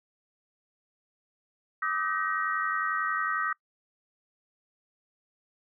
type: tone cluster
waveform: sine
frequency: 1183 / 1274 / 1536 / 1889 Hz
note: D6 / D#6 / G6 / A#6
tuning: +12 / +41 / -36 / +22 cents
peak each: -34 / -30 / -33 / -33 dBFS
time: 1.82-3.53 s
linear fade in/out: 5 ms
effects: noise-tail reverb RT60 0.1 s tail -25 dB re dry